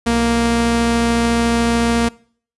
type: tone pair together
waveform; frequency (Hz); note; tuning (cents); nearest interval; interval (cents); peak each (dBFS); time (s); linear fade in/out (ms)
sawtooth; 61.74 / 233.1; B1 / A#3; 0 / 0; octave + major seventh; 2300; -20 / -10; 0.06-2.09; 10
effects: noise-tail reverb RT60 0.5 s tail -23 dB re dry + resampled to 24000 Hz